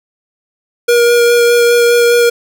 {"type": "tone with vibrato", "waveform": "square", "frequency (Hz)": 475.6, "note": "A#4", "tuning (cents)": 35, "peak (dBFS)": -7, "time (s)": [0.88, 2.3], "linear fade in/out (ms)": 10, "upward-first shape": "sine", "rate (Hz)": 4.9, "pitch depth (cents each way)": 11, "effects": []}